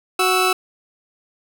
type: tone pair together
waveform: 20% pulse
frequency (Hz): 370 / 1314.3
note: F#4 / E6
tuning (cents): 0 / -6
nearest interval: octave + minor seventh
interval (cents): 2194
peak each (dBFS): -13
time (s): 0.19-0.53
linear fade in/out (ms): 5
effects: none